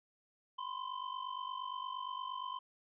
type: ring-modulated tone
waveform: square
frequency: 1028 Hz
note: C6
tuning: 31 cents flat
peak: -37 dBFS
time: 0.58-2.59 s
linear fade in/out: 10 ms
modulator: 24.3 Hz
effects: resampled to 8000 Hz